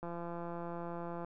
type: click train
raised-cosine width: 1 ms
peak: -29 dBFS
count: 209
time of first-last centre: 0.03-1.246 s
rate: 171 Hz
effects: none